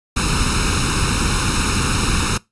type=noise with comb filter; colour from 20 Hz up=pink; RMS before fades=-18 dBFS; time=0.16-2.38 s; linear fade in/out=10 ms; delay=0.76 ms; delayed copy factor=+0.8; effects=noise-tail reverb RT60 0.2 s tail -22 dB re dry + resampled to 24000 Hz